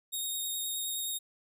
10% pulse tone with vibrato, 3729 Hz, A#7, in tune, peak -26 dBFS, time 0.12-1.19 s, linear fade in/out 20 ms, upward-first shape sine, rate 9.5 Hz, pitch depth 17 cents each way, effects none

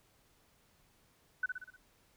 sine tone with echo, 1500 Hz, F#6, 23 cents sharp, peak -29 dBFS, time 1.43-1.46 s, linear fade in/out 5 ms, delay 61 ms, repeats 5, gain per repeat -5 dB, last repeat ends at 1.765 s, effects pink hiss -69 dBFS RMS until 2.16 s

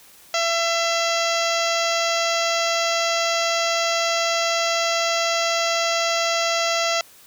harmonic tone with a mistuned harmonic, 672 Hz, E5, 33 cents sharp, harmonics 1 / 2 / 3 / 4 / 5 / 6 / 7 / 8 / 9 / 10, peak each -23 / -26 / -28 / -29 / -30 / -31 / -31 / -32 / -33 / -33 dBFS, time 0.34-7.01 s, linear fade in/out 2 ms, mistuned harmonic 5, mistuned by -48 cents, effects white hiss -49 dBFS RMS until 7.26 s

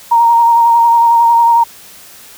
sine tone with vibrato, 932.3 Hz, A#5, in tune, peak -5 dBFS, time 0.11-1.64 s, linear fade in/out 10 ms, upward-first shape sine, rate 11 Hz, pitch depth 21 cents each way, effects white hiss -37 dBFS RMS until 2.37 s

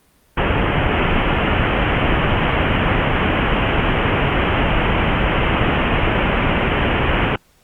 pink low-pass noise, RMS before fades -17 dBFS, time 0.37-7.36 s, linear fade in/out 5 ms, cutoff 3100 Hz, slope 96 dB/octave, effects pink hiss -56 dBFS RMS until 7.63 s + Opus 32 kbps

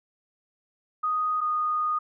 sine tone pair in turn, 1244.5 / 1233.1 Hz, D#6 / D#6, 0 / -16 cents, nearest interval unison, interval 16 cents, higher first, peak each -23 dBFS, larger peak neither, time 1.03-1.41 / 1.41-1.99 s, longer second, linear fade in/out 10 ms, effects none

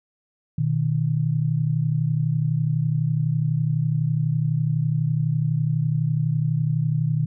sine tone pair together, 122.7 / 154.7 Hz, B2 / D#3, -11 / -10 cents, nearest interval major third, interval 401 cents, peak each -23 / -21 dBFS, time 0.58-7.26 s, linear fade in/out 5 ms, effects none

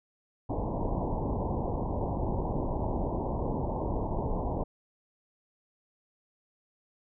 pink low-pass noise, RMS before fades -31 dBFS, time 0.49-4.64 s, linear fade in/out 10 ms, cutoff 1000 Hz, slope 96 dB/octave, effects none

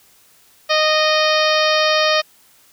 harmonic tone with a mistuned harmonic, 618 Hz, D#5, 12 cents flat, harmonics 1 / 2 / 3 / 4 / 5 / 6 / 7 / 8 / 9, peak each -17 / -20 / -22 / -23 / -24 / -25 / -25 / -26 / -27 dBFS, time 0.69-2.22 s, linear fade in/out 20 ms, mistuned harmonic 7, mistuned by +17 cents, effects white hiss -52 dBFS RMS until 2.72 s

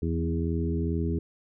harmonic tone with a mistuned harmonic, 82.41 Hz, E2, in tune, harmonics 1 / 2 / 3 / 4 / 5, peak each -28 / -31 / -33 / -34 / -35 dBFS, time 0.02-1.19 s, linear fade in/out 5 ms, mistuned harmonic 2, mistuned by +22 cents, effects none

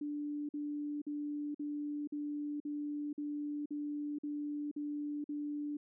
sine tone bursts, 293.7 Hz, D4, in tune, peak -36 dBFS, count 11, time 0.01-5.77 s, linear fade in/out 5 ms, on 480 ms, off 48 ms, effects none

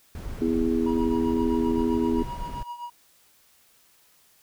brown noise, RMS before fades -34 dBFS, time 0.15-2.63 s, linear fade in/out 2 ms
harmonic tone, 82.3 Hz, E2, 2 cents flat, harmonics 3 / 4 / 5, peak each -24 / -26 / -28 dBFS, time 0.41-2.23 s, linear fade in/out 10 ms
triangle tone with tremolo, 959 Hz, A#5, 49 cents sharp, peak -29 dBFS, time 0.86-2.9 s, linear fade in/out 5 ms, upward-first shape triangle, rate 7.7 Hz, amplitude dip 80%
effects white hiss -60 dBFS RMS until 4.42 s

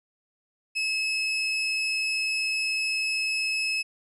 30% pulse tone, 2587 Hz, E7, 33 cents flat, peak -22 dBFS, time 0.75-3.83 s, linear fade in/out 20 ms, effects resampled to 24000 Hz

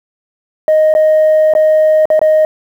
sine tone with dropouts, 622.3 Hz, D#5, in tune, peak -4 dBFS, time 0.68-2.45 s, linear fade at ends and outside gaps 1 ms, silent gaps 0.94-0.95 / 1.537-1.551 / 2.055-2.102 / 2.193-2.215 s, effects tanh soft clip ceiling -4 dBFS + 7-bit

